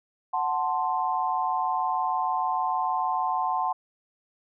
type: chord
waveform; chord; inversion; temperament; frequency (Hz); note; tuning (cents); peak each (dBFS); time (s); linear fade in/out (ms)
sine; F# diminished; none; equal; 740 / 880 / 1046.5; F#5 / A5 / C6; 0 / 0 / 0; -28; 0.33-3.73; 10
effects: none